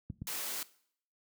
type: clicks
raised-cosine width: 5 ms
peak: -25 dBFS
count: 2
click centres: 0.101 / 0.219 s
type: high-pass noise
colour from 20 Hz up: white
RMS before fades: -38 dBFS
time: 0.27-0.63 s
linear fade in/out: 2 ms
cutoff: 270 Hz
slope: 12 dB/octave
effects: noise-tail reverb RT60 0.6 s tail -19 dB re dry + high-pass 80 Hz 12 dB/octave